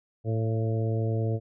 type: harmonic tone with a mistuned harmonic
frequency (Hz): 111.4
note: A2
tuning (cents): +22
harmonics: 1 / 2 / 3 / 4 / 5 / 6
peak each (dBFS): -25 / -37 / -36 / -34 / -38 / -41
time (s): 0.24-1.4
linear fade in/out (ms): 50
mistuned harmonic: 6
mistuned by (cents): +27
effects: none